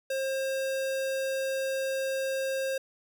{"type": "tone", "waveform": "square", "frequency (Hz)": 534, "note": "C5", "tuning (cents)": 35, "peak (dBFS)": -29, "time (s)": [0.1, 2.78], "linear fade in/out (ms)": 5, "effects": []}